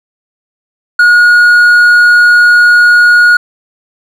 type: tone with hard clipping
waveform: sine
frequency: 1444 Hz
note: F#6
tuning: 43 cents flat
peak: -3 dBFS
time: 0.99-3.37 s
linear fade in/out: 5 ms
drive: 3 dB
effects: none